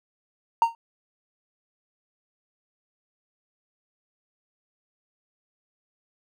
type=tone with exponential decay; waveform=triangle; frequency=922 Hz; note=A#5; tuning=19 cents flat; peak=-9 dBFS; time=0.62-0.75 s; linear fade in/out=1 ms; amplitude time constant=28 ms; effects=tanh soft clip ceiling -9 dBFS